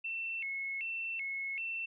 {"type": "tone with vibrato", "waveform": "sine", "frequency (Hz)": 2422, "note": "D#7", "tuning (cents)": -47, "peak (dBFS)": -35, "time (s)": [0.04, 1.86], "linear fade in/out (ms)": 10, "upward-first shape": "square", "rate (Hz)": 1.3, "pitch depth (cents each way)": 180, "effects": []}